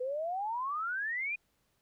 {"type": "exponential sweep", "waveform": "sine", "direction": "up", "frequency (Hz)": [490.6, 2489], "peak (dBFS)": -32, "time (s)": [0, 1.36], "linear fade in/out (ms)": 10, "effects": ["pink hiss -75 dBFS RMS until 1.81 s"]}